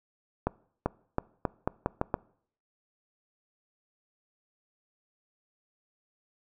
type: accelerating click train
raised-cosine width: 1 ms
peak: -12 dBFS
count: 8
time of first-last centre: 0.47-2.142 s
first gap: 390 ms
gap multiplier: 0.83
effects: noise-tail reverb RT60 0.6 s tail -23 dB re dry